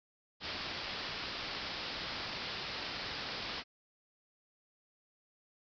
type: low-pass noise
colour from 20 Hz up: white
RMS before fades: -41 dBFS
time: 0.4-3.64 s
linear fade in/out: 50 ms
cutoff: 5200 Hz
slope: 96 dB/octave
effects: none